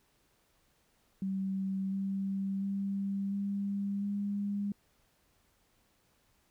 sine tone with pitch steps, 192.3 / 194.76 / 197.25 / 199.77 / 202.3 Hz, G3 / G3 / G3 / G3 / G#3, -33 / -11 / +11 / +33 / -45 cents, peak -31 dBFS, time 1.22-4.72 s, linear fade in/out 2 ms, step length 700 ms, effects pink hiss -71 dBFS RMS until 6.5 s

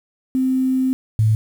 sine tone pair in turn, 260.1 / 109.36 Hz, C4 / A2, -10 / -10 cents, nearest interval octave + minor third, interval 1500 cents, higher first, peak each -15 / -12 dBFS, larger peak second, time 0.35-0.93 / 1.19-1.35 s, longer first, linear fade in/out 0 ms, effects 7-bit

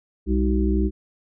harmonic tone with a mistuned harmonic, 62.6 Hz, B1, 24 cents sharp, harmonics 1 / 3 / 5 / 6, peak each -20 / -24 / -25 / -27 dBFS, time 0.26-0.91 s, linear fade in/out 50 ms, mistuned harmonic 3, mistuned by +120 cents, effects none

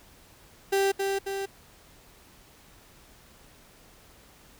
35% pulse tone with echo, 392 Hz, G4, in tune, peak -20 dBFS, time 0.72-0.92 s, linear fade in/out 10 ms, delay 270 ms, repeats 2, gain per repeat -4 dB, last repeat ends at 1.46 s, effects pink hiss -55 dBFS RMS until 4.59 s

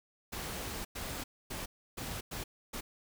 pink noise bursts at uneven times, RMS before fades -40 dBFS, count 6, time 0.32-0.85 / 0.95-1.24 / 1.5-1.66 / 1.97-2.21 / 2.31-2.44 / 2.73-2.81 s, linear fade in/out 10 ms, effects none

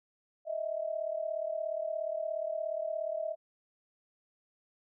sine tone pair together, 622.3 / 659.3 Hz, D#5 / E5, 0 / 0 cents, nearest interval minor second, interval 100 cents, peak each -35 / -35 dBFS, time 0.45-3.36 s, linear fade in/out 50 ms, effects none

